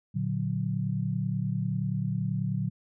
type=chord; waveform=sine; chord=Bb augmented; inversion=none; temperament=equal; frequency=116.54 / 146.83 / 185 Hz; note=Bb2 / D3 / F#3; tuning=0 / 0 / 0 cents; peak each=-31 dBFS; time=0.14-2.7 s; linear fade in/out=20 ms; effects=none